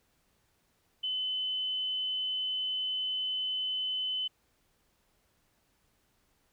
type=tone; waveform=sine; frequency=3030 Hz; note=F#7; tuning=40 cents sharp; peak=-30 dBFS; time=1.03-4.28 s; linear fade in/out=10 ms; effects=pink hiss -72 dBFS RMS until 6.52 s